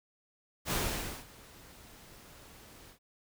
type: noise with ADSR envelope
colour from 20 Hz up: pink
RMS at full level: -31 dBFS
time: 0.65-2.99 s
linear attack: 65 ms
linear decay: 530 ms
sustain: -23 dB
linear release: 92 ms
effects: none